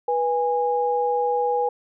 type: tone pair together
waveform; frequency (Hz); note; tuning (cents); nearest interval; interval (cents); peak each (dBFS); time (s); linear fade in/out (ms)
sine; 488.8 / 822.7; B4 / G#5; -18 / -17; major sixth; 901; -22; 0.08-1.69; 5
effects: none